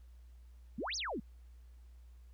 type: exponential two-way sweep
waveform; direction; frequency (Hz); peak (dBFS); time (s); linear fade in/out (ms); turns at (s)
sine; up then down; 185 to 6645 to 185; -36; 0.78-1.2; 5; 0.96
effects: added 60 Hz sine -53 dBFS peak until 2.33 s + pink hiss -75 dBFS RMS until 2.33 s